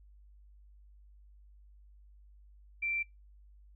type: tone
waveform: sine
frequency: 2349 Hz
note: D7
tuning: in tune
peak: -31 dBFS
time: 2.82-3.03 s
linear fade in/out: 10 ms
effects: noise-tail reverb RT60 0.2 s tail -25 dB re dry + added 50 Hz sine -55 dBFS peak until 3.75 s